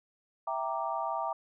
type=chord; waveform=sine; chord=E half-diminished seventh; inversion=none; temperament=equal; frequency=659.3 / 784 / 932.3 / 1174.7 Hz; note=E5 / G5 / Bb5 / D6; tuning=0 / 0 / 0 / 0 cents; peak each=-36 / -36 / -35 / -37 dBFS; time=0.47-1.33 s; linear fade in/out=5 ms; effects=none